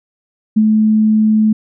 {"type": "tone with ADSR envelope", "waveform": "sine", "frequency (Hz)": 216.3, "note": "A3", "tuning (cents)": -29, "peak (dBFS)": -6, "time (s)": [0.56, 1.53], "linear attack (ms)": 13, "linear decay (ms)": 51, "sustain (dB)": -2, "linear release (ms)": 7, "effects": []}